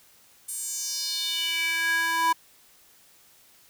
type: tone with high-pass filter sweep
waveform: square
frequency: 330 Hz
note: E4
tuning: 2 cents sharp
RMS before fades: -27 dBFS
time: 0.48-2.33 s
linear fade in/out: 10 ms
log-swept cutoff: 9400 to 1000 Hz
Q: 4
effects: white hiss -57 dBFS RMS until 3.69 s